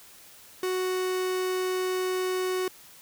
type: tone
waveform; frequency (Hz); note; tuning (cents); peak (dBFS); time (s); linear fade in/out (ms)
45% pulse; 370; F#4; 0; -26; 0.63-2.68; 2
effects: white hiss -51 dBFS RMS until 3.01 s